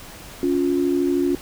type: tone pair together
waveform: sine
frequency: 280.1 / 353.2 Hz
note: C#4 / F4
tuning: +18 / +20 cents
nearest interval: major third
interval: 402 cents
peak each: -20 dBFS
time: 0.43-1.35 s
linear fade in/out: 2 ms
effects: pink hiss -40 dBFS RMS until 1.41 s